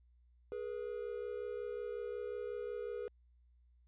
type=tone pair together; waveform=triangle; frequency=417.8 / 483.3 Hz; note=G#4 / B4; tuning=+10 / -38 cents; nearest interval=minor third; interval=252 cents; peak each=-40 / -40 dBFS; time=0.52-3.08 s; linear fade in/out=0 ms; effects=added 60 Hz sine -64 dBFS peak until 3.87 s + resampled to 8000 Hz